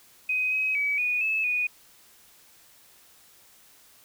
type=tone with pitch steps; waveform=sine; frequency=2511 / 2538 / 2281 / 2467 / 2603 / 2470 Hz; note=D#7 / D#7 / C#7 / D#7 / E7 / D#7; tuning=+15 / +34 / +49 / -15 / -22 / -13 cents; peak=-23 dBFS; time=0.29-1.67 s; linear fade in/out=5 ms; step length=230 ms; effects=white hiss -56 dBFS RMS until 4.04 s